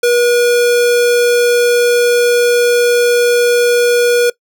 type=tone; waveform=square; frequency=481.8 Hz; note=B4; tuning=43 cents flat; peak=-9 dBFS; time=0.03-4.3 s; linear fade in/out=5 ms; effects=noise-tail reverb RT60 0.1 s tail -21 dB re dry